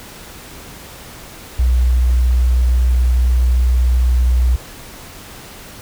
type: tone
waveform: sine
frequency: 61.74 Hz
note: B1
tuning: in tune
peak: -10 dBFS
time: 1.59-4.56 s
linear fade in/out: 5 ms
effects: pink hiss -36 dBFS RMS until 5.81 s